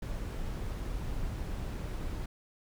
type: noise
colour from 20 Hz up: brown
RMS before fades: -36 dBFS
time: 0.02-2.26 s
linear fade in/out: 5 ms
effects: none